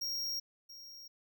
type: tone with echo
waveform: square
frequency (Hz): 5588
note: F8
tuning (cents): 0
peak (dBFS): -35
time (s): 0.01-0.4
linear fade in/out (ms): 10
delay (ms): 680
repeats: 1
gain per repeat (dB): -14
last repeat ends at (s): 1.08
effects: none